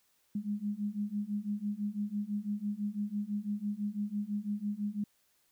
sine beating tone pair, 203.3 / 209.3 Hz, G#3 / G#3, -37 / +14 cents, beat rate 6 Hz, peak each -36 / -35 dBFS, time 0.35-5.04 s, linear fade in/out 5 ms, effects white hiss -72 dBFS RMS until 5.51 s

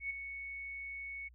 sine tone with ADSR envelope, 2217 Hz, C#7, in tune, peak -33 dBFS, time 0-1.29 s, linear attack 100 ms, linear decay 13 ms, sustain -8 dB, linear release 18 ms, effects added 60 Hz sine -57 dBFS peak until 1.34 s

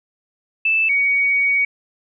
sine tone pair in turn, 2637 / 2246 Hz, E7 / C#7, 0 / +22 cents, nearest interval minor third, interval 278 cents, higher first, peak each -14 dBFS, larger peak neither, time 0.65-0.89 / 0.89-1.65 s, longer second, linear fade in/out 5 ms, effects none

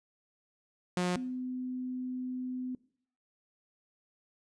sawtooth / sine tone pair in turn, 179.4 / 253.7 Hz, F3 / B3, +47 / +47 cents, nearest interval tritone, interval 600 cents, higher second, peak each -24 / -34 dBFS, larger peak first, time 0.97-1.16 / 1.16-2.75 s, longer second, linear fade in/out 2 ms, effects noise-tail reverb RT60 0.6 s tail -21 dB re dry + resampled to 22050 Hz

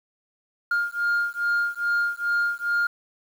sine beating tone pair, 1409 / 1411.4 Hz, F6 / F6, +15 / +18 cents, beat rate 2.4 Hz, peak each -23 dBFS, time 0.71-2.87 s, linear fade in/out 5 ms, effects tanh soft clip ceiling -18 dBFS + 8-bit

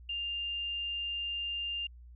sine tone, 2800 Hz, F7, 4 cents sharp, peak -33 dBFS, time 0.09-1.87 s, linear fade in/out 5 ms, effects added 60 Hz sine -49 dBFS peak until 2.15 s

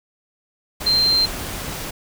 sine tone in noise, 4151 Hz, C8, 15 cents flat, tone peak -14 dBFS, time 0.86-1.26 s, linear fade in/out 10 ms, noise pink, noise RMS -29 dBFS, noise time 0.8-1.91 s, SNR +12 dB, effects none

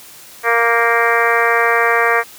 harmonic tone with a mistuned harmonic, 233.1 Hz, A#3, in tune, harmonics 2 / 3 / 4 / 5 / 6 / 7 / 8 / 9 / 10, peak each -18 / -20 / -23 / -18 / -23 / -19 / -18 / -23 / -24 dBFS, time 0.43-2.24 s, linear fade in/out 50 ms, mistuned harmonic 7, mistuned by -25 cents, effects white hiss -39 dBFS RMS until 2.38 s + high-pass 60 Hz 12 dB/octave

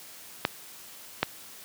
clicks, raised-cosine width 0.3 ms, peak -6 dBFS, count 2, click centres 0.451 / 1.23 s, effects white hiss -47 dBFS RMS until 1.64 s + high-pass 100 Hz 12 dB/octave

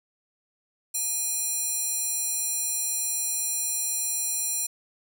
square tone with high-pass filter, 821 Hz, G#5, 20 cents flat, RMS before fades -28 dBFS, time 0.94-4.67 s, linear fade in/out 10 ms, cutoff 7700 Hz, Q 2, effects none

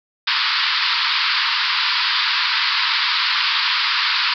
white band-pass noise, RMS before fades -19 dBFS, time 0.27-4.34 s, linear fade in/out 5 ms, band 930 to 4900 Hz, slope 96 dB/octave, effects none

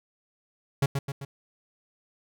45% pulse tone with echo, 138.59 Hz, C#3, in tune, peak -20 dBFS, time 0.82-0.86 s, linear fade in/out 5 ms, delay 130 ms, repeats 3, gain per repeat -5 dB, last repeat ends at 1.25 s, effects none

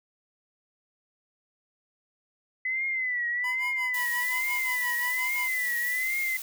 sine tone with vibrato, 2014 Hz, B6, 33 cents sharp, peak -26 dBFS, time 2.65-6.37 s, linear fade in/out 5 ms, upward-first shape triangle, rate 1.2 Hz, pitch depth 110 cents each way
square tone with tremolo, 987.8 Hz, B5, in tune, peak -34 dBFS, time 3.44-5.48 s, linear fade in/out 2 ms, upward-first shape sine, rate 5.7 Hz, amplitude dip 90%
blue noise, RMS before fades -37 dBFS, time 3.94-6.42 s, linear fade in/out 2 ms
effects none

